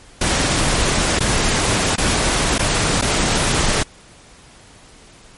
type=noise with dropouts; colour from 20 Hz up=pink; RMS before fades=-17 dBFS; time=0.21-3.83 s; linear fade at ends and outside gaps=5 ms; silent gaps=1.191-1.204 / 1.958-1.98 / 2.582-2.592 / 3.014-3.021 s; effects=pink hiss -45 dBFS RMS until 5.37 s + MP3 48 kbps